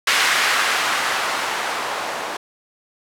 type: noise with low-pass filter sweep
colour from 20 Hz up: violet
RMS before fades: -21 dBFS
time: 0.07-2.37 s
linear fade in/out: 5 ms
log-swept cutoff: 1800 to 730 Hz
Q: 1.1
effects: none